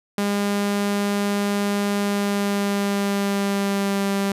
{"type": "tone with pitch glide", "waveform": "sawtooth", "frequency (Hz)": [202.7, 198.07], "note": ["G#3", "G3"], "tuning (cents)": [-42, 18], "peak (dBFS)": -16, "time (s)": [0.18, 4.32], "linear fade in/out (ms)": 2, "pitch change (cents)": -40, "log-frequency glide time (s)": [1.97, 4.09], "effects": ["resampled to 32000 Hz"]}